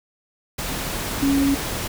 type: tone in noise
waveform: sine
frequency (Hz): 277.2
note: C#4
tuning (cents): 0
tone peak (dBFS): -16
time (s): 1.22-1.55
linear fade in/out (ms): 10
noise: pink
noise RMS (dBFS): -27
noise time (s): 0.58-1.88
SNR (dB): +8
effects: none